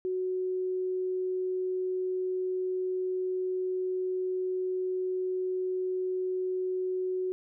sine tone, 370 Hz, F#4, in tune, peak -28 dBFS, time 0.05-7.32 s, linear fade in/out 0 ms, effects none

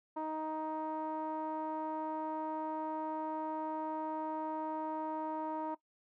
sawtooth tone with low-pass filter, 312.7 Hz, D#4, 9 cents sharp, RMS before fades -38 dBFS, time 0.16-5.75 s, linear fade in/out 10 ms, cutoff 940 Hz, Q 4.6, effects noise-tail reverb RT60 0.1 s tail -19 dB re dry

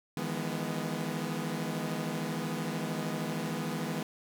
sawtooth chord, E major seventh, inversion third, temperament equal with one note detuned, 155.56 / 168.67 / 207.7 / 246.9 Hz, D#3 / E3 / G#3 / B3, 0 / +40 / 0 / 0 cents, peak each -34 dBFS, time 0.17-4.03 s, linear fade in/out 2 ms, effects none

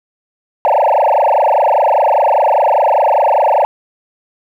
sine tone with frequency modulation, 738 Hz, F#5, 5 cents flat, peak -6 dBFS, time 0.65-3.65 s, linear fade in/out 0 ms, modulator 25 Hz, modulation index 7.7, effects tanh soft clip ceiling -6 dBFS + 8-bit

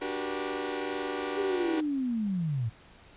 sawtooth chord, G major seventh, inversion second, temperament equal with one note detuned, 293.7 / 370 / 392 / 481.2 Hz, D4 / F#4 / G4 / B4, 0 / 0 / 0 / -45 cents, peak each -33 dBFS, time 0.01-1.81 s, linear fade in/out 10 ms
sine linear sweep, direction down, 406.9 to 105.3 Hz, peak -27 dBFS, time 1.37-2.7 s, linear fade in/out 20 ms
effects pink hiss -55 dBFS RMS until 3.16 s + resampled to 8000 Hz

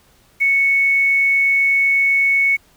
sine tone with quantisation, 2213 Hz, C#7, 3 cents flat, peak -12 dBFS, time 0.4-2.57 s, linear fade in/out 20 ms, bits 7, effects pink hiss -54 dBFS RMS until 2.76 s

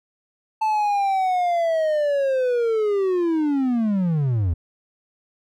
triangle linear sweep, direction down, 880 to 77.78 Hz, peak -16 dBFS, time 0.61-4.54 s, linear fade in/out 10 ms, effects none

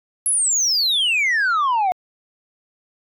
sine exponential sweep, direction down, 11170 to 710 Hz, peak -13 dBFS, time 0.26-1.92 s, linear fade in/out 0 ms, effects tanh soft clip ceiling -15 dBFS

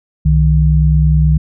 sine tone pair together, 65.04 / 154.5 Hz, C2 / D#3, -10 / -12 cents, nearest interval octave + minor third, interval 1498 cents, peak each -10 dBFS, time 0.25-1.38 s, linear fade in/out 10 ms, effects none

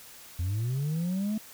sine linear sweep, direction up, 82.41 to 220 Hz, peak -24 dBFS, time 0.39-1.38 s, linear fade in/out 5 ms, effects tanh soft clip ceiling -26 dBFS + white hiss -49 dBFS RMS until 1.53 s

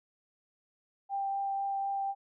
sine tone with vibrato, 789 Hz, G5, 11 cents sharp, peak -30 dBFS, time 1.09-2.15 s, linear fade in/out 50 ms, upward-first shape triangle, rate 4 Hz, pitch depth 9 cents each way, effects none

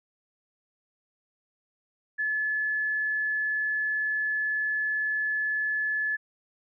sine tone, 1721 Hz, A6, 39 cents flat, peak -25 dBFS, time 2.18-6.17 s, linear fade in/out 20 ms, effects none

